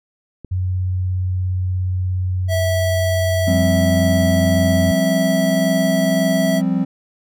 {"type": "click", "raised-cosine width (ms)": 3, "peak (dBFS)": -20, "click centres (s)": 0.447}
{"type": "tone with vibrato", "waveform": "sine", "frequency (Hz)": 92, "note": "F#2", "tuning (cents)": -9, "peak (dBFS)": -17, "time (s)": [0.51, 4.92], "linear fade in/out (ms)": 10, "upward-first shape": "triangle", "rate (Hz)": 17, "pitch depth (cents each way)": 11}
{"type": "tone", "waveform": "square", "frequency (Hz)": 653, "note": "E5", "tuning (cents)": -17, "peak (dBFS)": -19, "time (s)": [2.48, 6.62], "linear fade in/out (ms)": 50}
{"type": "chord", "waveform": "triangle", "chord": "F suspended second", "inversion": "none", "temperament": "just", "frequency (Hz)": [174.61, 196.44, 261.9], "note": ["F3", "G3", "C4"], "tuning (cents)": [0, 4, 2], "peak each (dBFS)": -18, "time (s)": [3.47, 6.85], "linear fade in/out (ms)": 10}
{"effects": []}